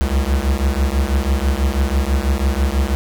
square beating tone pair, 65.41 / 71.51 Hz, C2 / D2, 0 / -46 cents, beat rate 6.1 Hz, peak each -18 / -19 dBFS, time 0.01-2.95 s, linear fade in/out 0 ms, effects none

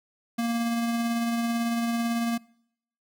square tone with tremolo, 233.1 Hz, A#3, in tune, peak -24 dBFS, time 0.38-2.38 s, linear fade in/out 10 ms, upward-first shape triangle, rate 18 Hz, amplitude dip 30%, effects noise-tail reverb RT60 0.7 s tail -24 dB re dry

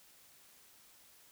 silence, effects white hiss -62 dBFS RMS until 1.31 s

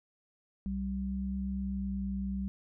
sine tone pair together, 64.64 / 194.6 Hz, C2 / G3, -20 / -12 cents, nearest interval octave + perfect fifth, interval 1908 cents, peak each -37 / -33 dBFS, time 0.66-2.48 s, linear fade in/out 0 ms, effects none

